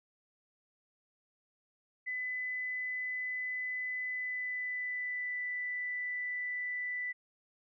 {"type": "tone with pitch glide", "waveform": "sine", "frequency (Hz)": [2006, 1984.1], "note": ["B6", "B6"], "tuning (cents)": [26, 7], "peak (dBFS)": -34, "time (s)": [2.06, 7.13], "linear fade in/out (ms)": 20, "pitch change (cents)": -19, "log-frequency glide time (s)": [4.08, 5.41], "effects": []}